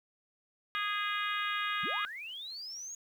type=harmonic tone; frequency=412.4 Hz; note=G#4; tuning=12 cents flat; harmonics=3 / 4 / 5 / 6 / 7 / 8 / 9; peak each=-35 / -37 / -39 / -41 / -42 / -43 / -44 dBFS; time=0.75-2.05 s; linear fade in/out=0 ms
type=linear sweep; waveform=sine; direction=up; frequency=116.54 to 6740 Hz; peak=-40 dBFS; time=1.83-2.95 s; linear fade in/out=5 ms
effects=10-bit